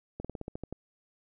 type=slowing click train; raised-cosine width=2 ms; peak=-24 dBFS; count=9; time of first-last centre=0.2-0.726 s; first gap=46 ms; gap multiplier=1.1; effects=none